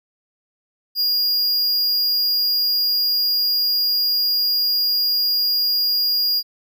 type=tone; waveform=square; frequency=4842 Hz; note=D#8; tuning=48 cents flat; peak=-17 dBFS; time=0.95-6.43 s; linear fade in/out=50 ms; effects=none